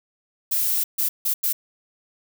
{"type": "noise bursts at uneven times", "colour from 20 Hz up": "violet", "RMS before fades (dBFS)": -22, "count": 4, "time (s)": [[0.51, 0.84], [0.98, 1.09], [1.25, 1.34], [1.43, 1.53]], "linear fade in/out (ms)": 10, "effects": []}